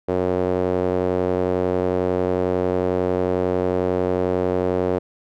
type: tone with band-pass filter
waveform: sawtooth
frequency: 91.1 Hz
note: F#2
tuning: 26 cents flat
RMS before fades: -21 dBFS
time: 0.08-4.99 s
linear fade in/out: 10 ms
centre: 470 Hz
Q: 2.2
effects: none